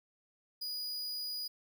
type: tone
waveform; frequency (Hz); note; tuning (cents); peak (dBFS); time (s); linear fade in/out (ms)
45% pulse; 4916; D#8; -22; -36; 0.61-1.48; 10
effects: none